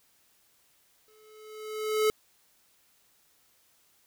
square tone with exponential growth, 430.9 Hz, A4, 36 cents flat, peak -21 dBFS, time 1.08-2.1 s, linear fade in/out 0 ms, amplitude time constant 220 ms, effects white hiss -66 dBFS RMS until 4.06 s

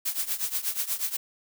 blue noise with tremolo, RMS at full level -26 dBFS, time 0.05-1.17 s, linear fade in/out 10 ms, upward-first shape triangle, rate 8.3 Hz, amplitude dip 90%, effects none

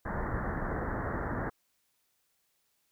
pink low-pass noise, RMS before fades -34 dBFS, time 0.05-1.5 s, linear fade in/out 10 ms, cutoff 1900 Hz, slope 96 dB/octave, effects white hiss -75 dBFS RMS until 2.91 s

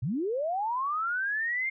sine linear sweep, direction up, 101.6 to 2139 Hz, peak -27 dBFS, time 0.02-1.7 s, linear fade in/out 10 ms, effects none

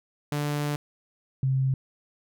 sawtooth / sine tone pair in turn, 146.83 / 132.77 Hz, D3 / C3, 0 / +26 cents, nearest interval major second, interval 174 cents, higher first, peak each -22 / -21 dBFS, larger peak second, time 0.32-0.76 / 1.43-1.74 s, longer first, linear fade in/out 2 ms, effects none

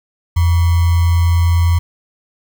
sine tone with sample-and-hold, 85.1 Hz, F2, 44 cents flat, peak -9 dBFS, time 0.36-1.79 s, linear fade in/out 10 ms, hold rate 1050 Hz, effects none

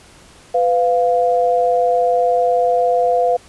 sine tone pair together, 501.1 / 698.5 Hz, B4 / F5, +25 / 0 cents, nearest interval tritone, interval 575 cents, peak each -15 dBFS, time 0.54-3.37 s, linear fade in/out 10 ms, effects pink hiss -45 dBFS RMS until 3.48 s + resampled to 24000 Hz

